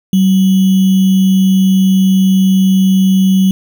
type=tone with sample-and-hold; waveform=sine; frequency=190 Hz; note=F#3; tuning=46 cents sharp; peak=-6 dBFS; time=0.13-3.51 s; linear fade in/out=2 ms; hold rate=3150 Hz; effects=none